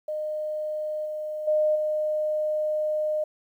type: tone with level steps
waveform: sine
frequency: 612 Hz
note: D#5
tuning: 29 cents flat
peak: -27 / -29 / -19 / -23 dBFS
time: 0.08-3.24 s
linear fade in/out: 5 ms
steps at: 1.05 / 1.47 / 1.75 s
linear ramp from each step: 10 ms
effects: 10-bit